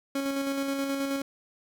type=tone with tremolo; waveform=30% pulse; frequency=275.4 Hz; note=C#4; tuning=11 cents flat; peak=-24 dBFS; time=0.15-1.22 s; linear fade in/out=5 ms; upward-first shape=square; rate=9.4 Hz; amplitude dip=30%; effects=none